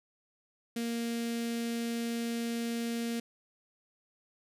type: tone with notch filter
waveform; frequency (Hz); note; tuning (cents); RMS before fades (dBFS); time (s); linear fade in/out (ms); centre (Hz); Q
sawtooth; 233.1; A#3; 0; -34; 0.76-3.2; 5; 1000; 0.65
effects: resampled to 32000 Hz